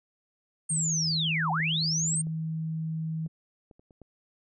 sine linear two-way sweep, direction down then up, 8800 to 717 to 8800 Hz, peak -26 dBFS, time 0.69-2.22 s, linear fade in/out 10 ms, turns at 1.51 s
sine tone, 160 Hz, D#3, 49 cents sharp, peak -29 dBFS, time 0.7-3.28 s, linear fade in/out 20 ms
clicks, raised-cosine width 2 ms, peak -35 / -36 / -37 / -38 / -43 / -43 / -34 dBFS, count 7, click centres 1.602 / 2.27 / 3.263 / 3.712 / 3.795 / 3.908 / 4.017 s
effects none

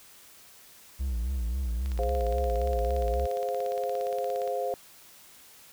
triangle tone with vibrato, 61.74 Hz, B1, in tune, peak -25 dBFS, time 0.99-3.27 s, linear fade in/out 20 ms, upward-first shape sine, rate 3.7 Hz, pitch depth 150 cents each way
click train, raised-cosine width 0.2 ms, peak -27 dBFS, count 46, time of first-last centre 1.86-4.476 s, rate 17.2 Hz
sine chord, F minor, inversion first, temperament equal, 415.3 / 523.3 / 698.5 Hz, Ab4 / C5 / F5, 0 / 0 / 0 cents, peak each -34 / -30 / -32 dBFS, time 1.99-4.74 s, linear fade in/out 0 ms
effects white hiss -53 dBFS RMS until 5.72 s

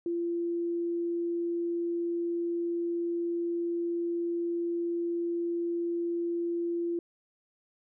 sine tone, 342.1 Hz, F4, 36 cents flat, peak -28 dBFS, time 0.06-6.99 s, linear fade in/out 2 ms, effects none

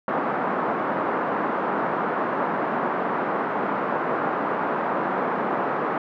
white band-pass noise, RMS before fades -25 dBFS, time 0.08-5.98 s, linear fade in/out 2 ms, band 180 to 1300 Hz, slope 24 dB/octave, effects none

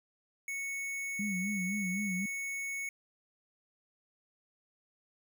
square tone, 2212 Hz, C#7, 4 cents flat, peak -36 dBFS, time 0.48-2.89 s, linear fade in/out 2 ms
sine tone with vibrato, 194.2 Hz, G3, 16 cents flat, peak -33 dBFS, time 1.19-2.26 s, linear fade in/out 5 ms, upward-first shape sine, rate 3.9 Hz, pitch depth 130 cents each way
effects none

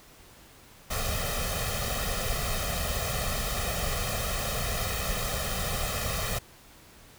pink noise with comb filter, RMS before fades -30 dBFS, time 0.9-6.39 s, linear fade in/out 10 ms, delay 1.6 ms, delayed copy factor +0.95, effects pink hiss -53 dBFS RMS until 7.18 s

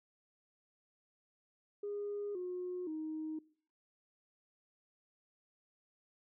sine tone with pitch steps, 409.7 / 361.2 / 312.9 Hz, G#4 / F#4 / D#4, -24 / -42 / +10 cents, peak -37 dBFS, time 1.83-3.39 s, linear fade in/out 5 ms, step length 520 ms, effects noise-tail reverb RT60 0.5 s tail -22 dB re dry + tanh soft clip ceiling -33 dBFS

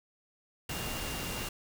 sine tone in noise, 2794 Hz, F7, in tune, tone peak -44 dBFS, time 0.69-1.49 s, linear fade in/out 5 ms, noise pink, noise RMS -37 dBFS, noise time 0.69-1.49 s, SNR -10 dB, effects none

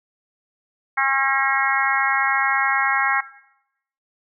harmonic tone, 270.7 Hz, C#4, 41 cents flat, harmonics 3 / 4 / 5 / 6 / 7 / 8, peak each -24 / -24 / -24 / -24 / -24 / -24 dBFS, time 0.97-3.21 s, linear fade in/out 10 ms, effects noise-tail reverb RT60 0.8 s tail -17 dB re dry

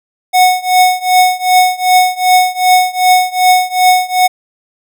square tone with tremolo, 735 Hz, F#5, 12 cents flat, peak -4 dBFS, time 0.33-4.28 s, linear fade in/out 20 ms, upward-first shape triangle, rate 2.6 Hz, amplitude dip 95%, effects none

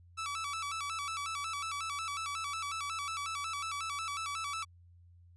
sawtooth tone with vibrato, 1227 Hz, D#6, 25 cents flat, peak -32 dBFS, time 0.17-4.65 s, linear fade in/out 20 ms, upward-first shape square, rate 5.5 Hz, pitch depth 120 cents each way, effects added 87 Hz sine -56 dBFS peak until 5.36 s + resampled to 24000 Hz

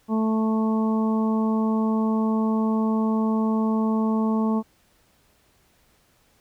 harmonic tone, 220 Hz, A3, in tune, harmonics 1 / 2 / 3 / 4 / 5, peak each -20 / -30 / -35 / -33 / -34 dBFS, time 0.08-4.63 s, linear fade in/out 50 ms, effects pink hiss -62 dBFS RMS until 6.4 s

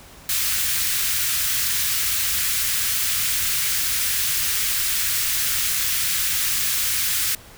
white band-stop noise, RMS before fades -22 dBFS, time 0.29-7.35 s, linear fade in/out 2 ms, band 120 to 1400 Hz, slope 24 dB/octave, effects pink hiss -45 dBFS RMS until 7.57 s

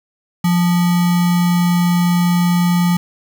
sine tone with sample-and-hold, 175.4 Hz, F3, 8 cents sharp, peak -11 dBFS, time 0.44-2.97 s, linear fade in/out 5 ms, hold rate 1050 Hz, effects none

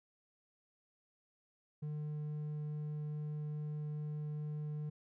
sine tone with hard clipping, 150.4 Hz, D3, 42 cents sharp, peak -39 dBFS, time 1.82-4.9 s, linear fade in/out 10 ms, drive 3 dB, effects none

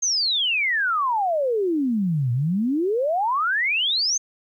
sine exponential two-way sweep, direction down then up, 6510 to 116.5 to 6510 Hz, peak -19 dBFS, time 0.02-4.18 s, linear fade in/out 10 ms, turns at 2.32 s, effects 10-bit

